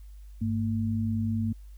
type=tone pair together; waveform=sine; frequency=100.6 / 225.8 Hz; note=G2 / A3; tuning=+45 / +45 cents; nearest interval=octave + major second; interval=1400 cents; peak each=-28 dBFS; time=0.41-1.53 s; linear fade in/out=10 ms; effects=added 50 Hz sine -43 dBFS peak until 1.77 s + white hiss -67 dBFS RMS until 1.77 s